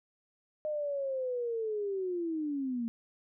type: linear sweep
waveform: sine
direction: down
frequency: 615 to 226.1 Hz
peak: -31 dBFS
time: 0.65-2.88 s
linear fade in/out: 0 ms
effects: none